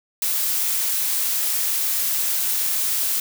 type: noise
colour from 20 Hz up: blue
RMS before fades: -22 dBFS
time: 0.22-3.2 s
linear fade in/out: 2 ms
effects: none